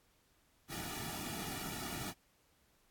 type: noise with comb filter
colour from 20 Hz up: pink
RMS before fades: -42 dBFS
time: 0.68-2.14 s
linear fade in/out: 50 ms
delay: 1.9 ms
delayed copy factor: -1
effects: pink hiss -72 dBFS RMS until 2.9 s + AAC 64 kbps

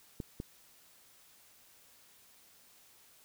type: clicks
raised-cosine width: 3 ms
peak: -25 dBFS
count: 2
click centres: 0.202 / 0.401 s
effects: white hiss -62 dBFS RMS until 3.24 s

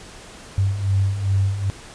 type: beating tone pair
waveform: sine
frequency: 95.8 / 98.3 Hz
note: G2 / G2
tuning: -39 / +5 cents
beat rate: 2.5 Hz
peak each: -24 / -18 dBFS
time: 0.58-1.7 s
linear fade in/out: 0 ms
effects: pink hiss -41 dBFS RMS until 1.94 s + resampled to 22050 Hz

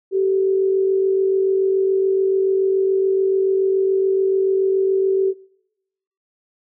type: tone pair together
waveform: sine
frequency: 383.9 / 430.9 Hz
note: G4 / A4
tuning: -36 / -36 cents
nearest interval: major second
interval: 200 cents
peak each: -15 / -26 dBFS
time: 0.11-5.34 s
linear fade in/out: 50 ms
effects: noise-tail reverb RT60 0.9 s tail -24 dB re dry

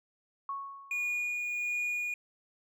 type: tone with exponential decay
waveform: sine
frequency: 1105 Hz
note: C#6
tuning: 6 cents flat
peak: -32 dBFS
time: 0.49-1.37 s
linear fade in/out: 2 ms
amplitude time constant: 190 ms
type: tone with tremolo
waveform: triangle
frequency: 2443 Hz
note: D#7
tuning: 32 cents flat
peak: -28 dBFS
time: 0.91-2.14 s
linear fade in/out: 2 ms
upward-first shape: sine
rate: 1.4 Hz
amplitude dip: 25%
effects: none

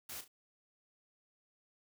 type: noise with echo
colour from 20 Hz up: white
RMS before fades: -45 dBFS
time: 0.09-0.21 s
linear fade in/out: 5 ms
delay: 35 ms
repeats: 2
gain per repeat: -10 dB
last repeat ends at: 0.28 s
effects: none

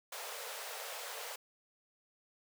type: high-pass noise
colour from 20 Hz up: pink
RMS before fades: -44 dBFS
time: 0.12-1.36 s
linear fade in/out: 5 ms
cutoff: 440 Hz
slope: 96 dB/octave
effects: none

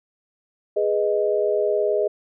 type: chord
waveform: sine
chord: G# minor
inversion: none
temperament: equal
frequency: 415.3 / 493.9 / 622.3 Hz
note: G#4 / B4 / D#5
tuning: 0 / 0 / 0 cents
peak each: -21 / -26 / -22 dBFS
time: 0.76-2.08 s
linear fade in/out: 10 ms
effects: none

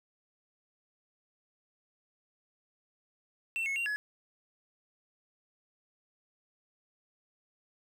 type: tone with pitch steps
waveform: triangle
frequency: 2692 / 2188 / 2760 / 1693 Hz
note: E7 / C#7 / F7 / G#6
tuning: +36 / -23 / -21 / +33 cents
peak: -29 dBFS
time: 3.56-3.96 s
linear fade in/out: 0 ms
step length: 100 ms
effects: 10-bit

